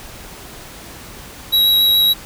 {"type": "tone with vibrato", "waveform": "square", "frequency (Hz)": 3862, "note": "B7", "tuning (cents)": -39, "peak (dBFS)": -11, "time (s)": [1.52, 2.14], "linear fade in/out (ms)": 20, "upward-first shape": "triangle", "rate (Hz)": 7.1, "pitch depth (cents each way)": 12, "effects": ["pink hiss -36 dBFS RMS until 2.25 s"]}